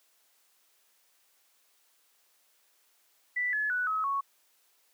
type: tone with pitch steps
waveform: sine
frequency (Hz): 1975.5 / 1709.9 / 1480 / 1281 / 1108.7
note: B6 / A6 / F#6 / E6 / C#6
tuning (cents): 0 / -50 / 0 / -50 / 0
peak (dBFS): -27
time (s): 3.36-4.21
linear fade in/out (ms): 10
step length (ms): 170
effects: white hiss -68 dBFS RMS until 4.93 s + high-pass 400 Hz 12 dB/octave